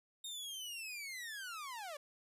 sawtooth linear sweep, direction down, 3716 to 554.4 Hz, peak -40 dBFS, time 0.24-1.97 s, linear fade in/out 5 ms, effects resampled to 32000 Hz

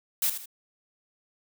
blue noise with echo, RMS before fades -25 dBFS, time 0.22-0.3 s, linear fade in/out 5 ms, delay 79 ms, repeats 2, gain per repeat -9 dB, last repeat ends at 0.458 s, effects none

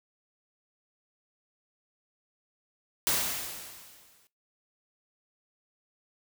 white noise with exponential decay, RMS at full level -25 dBFS, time 3.07-4.27 s, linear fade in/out 0 ms, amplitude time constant 260 ms, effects noise-tail reverb RT60 0.2 s tail -18 dB re dry

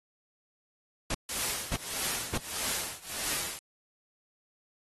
pink noise bursts, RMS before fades -30 dBFS, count 3, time 1.1-2.378 s, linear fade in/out 5 ms, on 46 ms, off 570 ms
white noise with tremolo, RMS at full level -30 dBFS, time 1.29-3.59 s, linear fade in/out 2 ms, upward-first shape triangle, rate 1.6 Hz, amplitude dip 95%
effects AAC 32 kbps

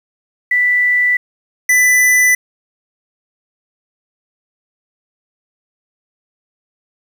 sine / square tone pair in turn, 1975.5 / 1992.7 Hz, B6 / B6, 0 / +15 cents, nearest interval unison, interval 15 cents, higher second, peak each -10 / -9 dBFS, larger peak second, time 0.51-1.17 / 1.69-2.35 s, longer neither, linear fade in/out 5 ms, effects 7-bit

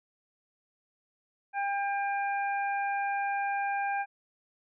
harmonic tone, 800 Hz, G5, 35 cents sharp, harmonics 1 / 2 / 3, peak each -29 / -35 / -39 dBFS, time 1.53-4.06 s, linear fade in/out 50 ms, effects none

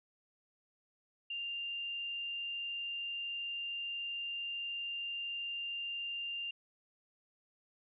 sine tone with frequency modulation, 2793 Hz, F7, 1 cent flat, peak -37 dBFS, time 1.3-6.51 s, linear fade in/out 5 ms, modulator 41.5 Hz, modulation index 0.44, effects none

